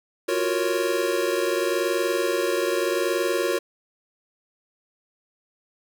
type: chord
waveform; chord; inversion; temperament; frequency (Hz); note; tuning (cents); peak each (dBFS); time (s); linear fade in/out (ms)
square; Gb major seventh; third; equal; 349.2 / 370 / 466.2 / 554.4; F4 / Gb4 / Bb4 / Db5; 0 / 0 / 0 / 0; -28; 0.28-3.59; 10
effects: 9-bit